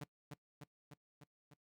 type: tone with echo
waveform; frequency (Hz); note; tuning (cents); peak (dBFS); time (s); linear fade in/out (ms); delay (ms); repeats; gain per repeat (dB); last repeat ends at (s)
sawtooth; 146.83; D3; 0; -39; 0.01-0.04; 5; 300; 5; -3; 1.54
effects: noise-tail reverb RT60 0.1 s tail -21 dB re dry